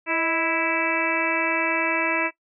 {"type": "harmonic tone with a mistuned harmonic", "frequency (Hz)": 329.6, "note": "E4", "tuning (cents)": 0, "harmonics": [1, 2, 3, 4, 5, 6, 7, 8], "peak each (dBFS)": [-29, -30, -30, -32, -31, -30, -27, -29], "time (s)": [0.06, 2.31], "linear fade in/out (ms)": 50, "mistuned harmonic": 2, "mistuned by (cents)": -57, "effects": ["noise-tail reverb RT60 0.1 s tail -17 dB re dry"]}